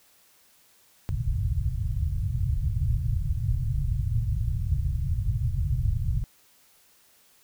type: low-pass noise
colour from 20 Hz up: white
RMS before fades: -26 dBFS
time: 1.09-6.24 s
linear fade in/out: 0 ms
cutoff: 130 Hz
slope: 48 dB/octave
effects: white hiss -60 dBFS RMS until 7.43 s